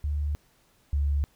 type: tone pair in turn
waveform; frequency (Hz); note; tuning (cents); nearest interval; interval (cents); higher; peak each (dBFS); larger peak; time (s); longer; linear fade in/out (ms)
sine; 73.42 / 71.45; D2 / D2; 0 / -47; unison; 47; first; -25 / -22; second; 0.04-0.35 / 0.93-1.24; neither; 0
effects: pink hiss -64 dBFS RMS until 1.35 s